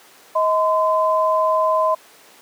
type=tone pair together; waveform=sine; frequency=633 / 1023.3 Hz; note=D#5 / C6; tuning=+30 / -39 cents; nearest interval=minor sixth; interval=831 cents; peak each=-17 dBFS; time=0.35-1.95 s; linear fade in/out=10 ms; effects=pink hiss -47 dBFS RMS until 2.41 s + high-pass 400 Hz 12 dB/octave